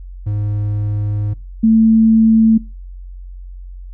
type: tone pair in turn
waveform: triangle / sine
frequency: 103.83 / 222.6 Hz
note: G#2 / A3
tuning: 0 / +20 cents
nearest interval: octave + minor second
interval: 1320 cents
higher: second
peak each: -14 / -7 dBFS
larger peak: second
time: 0.26-1.34 / 1.63-2.58 s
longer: first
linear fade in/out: 10 ms
effects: noise-tail reverb RT60 0.3 s tail -24 dB re dry + added 45 Hz sine -29 dBFS peak until 3.93 s